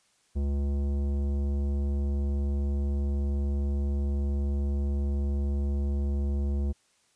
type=tone with tanh clipping; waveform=sine; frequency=70.5 Hz; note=C#2; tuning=30 cents sharp; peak=-27 dBFS; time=0.35-6.73 s; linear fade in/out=20 ms; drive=14 dB; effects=white hiss -67 dBFS RMS until 7.15 s + resampled to 22050 Hz